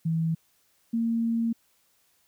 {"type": "tone pair in turn", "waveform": "sine", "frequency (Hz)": [162.8, 229.8], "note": ["E3", "A#3"], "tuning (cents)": [-21, -25], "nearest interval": "tritone", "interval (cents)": 596, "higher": "second", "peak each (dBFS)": -23, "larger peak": "neither", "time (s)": [[0.05, 0.35], [0.93, 1.53]], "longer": "second", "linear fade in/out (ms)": 10, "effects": ["white hiss -67 dBFS RMS until 2.27 s"]}